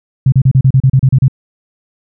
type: tone bursts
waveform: sine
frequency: 132 Hz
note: C3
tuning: 16 cents sharp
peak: -4 dBFS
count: 11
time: 0.26-1.282 s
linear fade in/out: 5 ms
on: 62 ms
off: 34 ms
effects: none